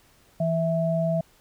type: tone pair together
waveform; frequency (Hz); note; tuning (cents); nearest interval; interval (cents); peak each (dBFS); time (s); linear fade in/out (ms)
sine; 164.81 / 655.6; E3 / E5; 0 / -10; 2 octaves; 2390; -24; 0.4-1.21; 5
effects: pink hiss -59 dBFS RMS until 1.4 s